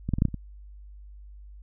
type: clicks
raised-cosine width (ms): 5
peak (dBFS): -16 / -11 / -16 / -8 / -10 / -28 / -20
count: 7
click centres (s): 0.09 / 0.137 / 0.185 / 0.221 / 0.253 / 0.285 / 0.343
effects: added 50 Hz sine -43 dBFS peak until 1.62 s